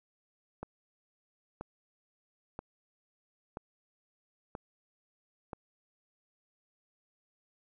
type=click train; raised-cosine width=1 ms; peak=-25 dBFS; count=6; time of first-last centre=0.63-5.532 s; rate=1.02 Hz; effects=none